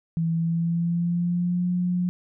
sine tone with pitch glide, 164.81 to 178.69 Hz, E3 to F3, 0 to +40 cents, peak -21 dBFS, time 0.17-2.09 s, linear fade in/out 0 ms, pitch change +140 cents, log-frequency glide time 0.33-1.68 s, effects none

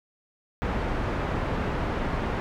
pink low-pass noise, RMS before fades -28 dBFS, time 0.62-2.4 s, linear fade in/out 0 ms, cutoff 1600 Hz, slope 12 dB/octave, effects none

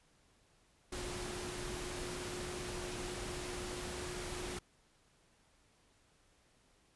sine tone in noise, 359.7 Hz, F#4, 49 cents flat, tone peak -45 dBFS, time 0.92-4.59 s, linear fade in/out 5 ms, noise pink, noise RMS -43 dBFS, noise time 0.92-4.59 s, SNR -5 dB, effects pink hiss -70 dBFS RMS until 6.95 s + resampled to 24000 Hz

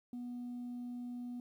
sine tone, 244.1 Hz, B3, 20 cents flat, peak -38 dBFS, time 0.13-1.4 s, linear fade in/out 2 ms, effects tanh soft clip ceiling -39 dBFS + 12-bit

